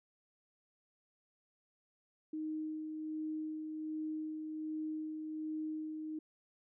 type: tone with tremolo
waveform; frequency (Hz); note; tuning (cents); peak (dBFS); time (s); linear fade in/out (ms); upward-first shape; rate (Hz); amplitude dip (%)
sine; 311.1; D#4; 0; -36; 2.33-6.19; 5; sine; 1.3; 35
effects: none